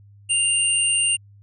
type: tone pair together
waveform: sine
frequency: 2794 / 8870 Hz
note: F7 / C#9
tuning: 0 / 0 cents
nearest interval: octave + minor sixth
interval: 2000 cents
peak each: -20 dBFS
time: 0.29-1.17 s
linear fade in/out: 20 ms
effects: added 101 Hz sine -46 dBFS peak until 1.42 s